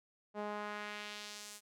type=tone with band-pass filter sweep; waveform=sawtooth; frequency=208.3 Hz; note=G#3; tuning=5 cents sharp; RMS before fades=-44 dBFS; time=0.34-1.61 s; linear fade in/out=50 ms; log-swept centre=640 to 9300 Hz; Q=1.1; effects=none